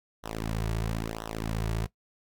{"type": "tone with flanger", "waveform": "sawtooth", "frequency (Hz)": 55, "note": "A1", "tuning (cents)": 0, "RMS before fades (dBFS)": -32, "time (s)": [0.23, 1.87], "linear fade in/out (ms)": 20, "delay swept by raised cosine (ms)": [0.42, 3.92], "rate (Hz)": 1, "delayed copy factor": -0.9, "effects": ["noise-tail reverb RT60 0.1 s tail -18 dB re dry"]}